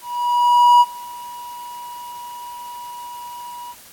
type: tone with ADSR envelope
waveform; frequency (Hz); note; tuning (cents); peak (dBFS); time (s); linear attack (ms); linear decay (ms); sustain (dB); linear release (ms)
triangle; 968; B5; -35; -5; 0.01-3.75; 800; 38; -24; 46
effects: white hiss -44 dBFS RMS until 3.92 s + AAC 64 kbps